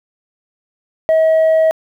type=tone; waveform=sine; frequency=640 Hz; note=D#5; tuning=49 cents sharp; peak=-6 dBFS; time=1.09-1.71 s; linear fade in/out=0 ms; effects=tanh soft clip ceiling -8 dBFS + 8-bit